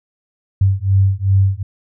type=beating tone pair; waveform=sine; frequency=95.8 / 98.4 Hz; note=G2 / G2; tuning=-39 / +7 cents; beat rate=2.6 Hz; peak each=-14 dBFS; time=0.61-1.63 s; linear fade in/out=5 ms; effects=none